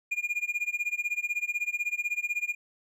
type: tone with tremolo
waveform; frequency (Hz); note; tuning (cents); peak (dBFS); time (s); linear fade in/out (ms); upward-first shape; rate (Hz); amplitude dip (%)
triangle; 2425; D#7; -45; -23; 0.11-2.55; 10; sine; 16; 95
effects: none